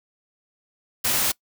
white noise, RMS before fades -22 dBFS, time 1.04-1.32 s, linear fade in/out 10 ms, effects noise-tail reverb RT60 0.1 s tail -23 dB re dry

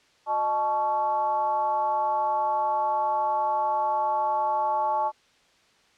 sine tone with frequency modulation, 866 Hz, A5, 28 cents flat, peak -22 dBFS, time 0.26-5.12 s, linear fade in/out 50 ms, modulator 251 Hz, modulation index 0.77, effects white hiss -61 dBFS RMS until 5.97 s + low-pass 5000 Hz 12 dB/octave

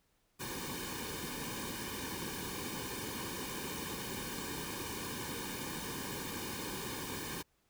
pink noise with comb filter, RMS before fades -41 dBFS, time 0.39-7.43 s, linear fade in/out 20 ms, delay 1.5 ms, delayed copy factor -0.9, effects pink hiss -75 dBFS RMS until 7.69 s

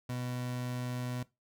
30% pulse tone, 124.3 Hz, B2, 12 cents sharp, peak -32 dBFS, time 0.09-1.23 s, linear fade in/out 5 ms, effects noise-tail reverb RT60 0.2 s tail -18 dB re dry

